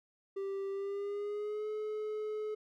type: tone with pitch glide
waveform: triangle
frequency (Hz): 392 to 427.5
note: G4 to A4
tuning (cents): 0 to -50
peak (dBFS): -33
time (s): 0.36-2.55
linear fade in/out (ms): 10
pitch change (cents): +150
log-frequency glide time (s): 0.71-1.68
effects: none